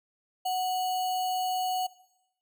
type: tone with sample-and-hold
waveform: sine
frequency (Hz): 740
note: F#5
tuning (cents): 0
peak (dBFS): -26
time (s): 0.45-1.87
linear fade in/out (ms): 10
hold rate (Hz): 3675
effects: noise-tail reverb RT60 0.9 s tail -19 dB re dry